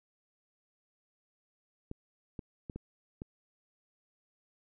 clicks, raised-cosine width 3 ms, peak -27 dBFS, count 5, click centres 1.914 / 2.392 / 2.698 / 2.76 / 3.219 s, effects none

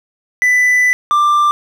triangle tone pair in turn, 1991 / 1183.9 Hz, B6 / D6, +14 / +14 cents, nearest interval major sixth, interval 900 cents, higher first, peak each -7 dBFS, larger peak neither, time 0.42-0.93 / 1.11-1.51 s, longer first, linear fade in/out 0 ms, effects none

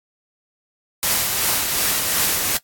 white noise with tremolo, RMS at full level -18 dBFS, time 1.03-2.57 s, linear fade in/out 0 ms, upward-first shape triangle, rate 2.7 Hz, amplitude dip 40%, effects noise-tail reverb RT60 0.1 s tail -17 dB re dry + AAC 64 kbps

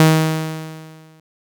sawtooth tone with exponential decay, 158.4 Hz, D#3, 31 cents sharp, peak -3 dBFS, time 0-1.2 s, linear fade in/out 2 ms, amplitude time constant 260 ms, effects none

